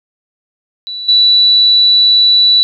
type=tone with level steps; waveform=sine; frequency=3951 Hz; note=B7; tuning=in tune; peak=-20 / -5 dBFS; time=0.87-2.63 s; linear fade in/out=0 ms; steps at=1.08 s; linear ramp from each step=10 ms; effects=none